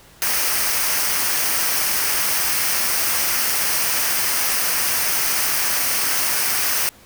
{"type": "noise with comb filter", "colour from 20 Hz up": "white", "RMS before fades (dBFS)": -20, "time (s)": [0.22, 6.89], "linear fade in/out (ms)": 0, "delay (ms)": 0.27, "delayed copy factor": -0.5, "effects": ["pink hiss -48 dBFS RMS until 7.05 s"]}